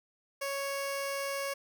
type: tone with notch filter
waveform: 15% pulse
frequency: 554.4 Hz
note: C#5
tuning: in tune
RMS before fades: -35 dBFS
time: 0.41-1.54 s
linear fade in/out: 10 ms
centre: 1400 Hz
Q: 1.8
effects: none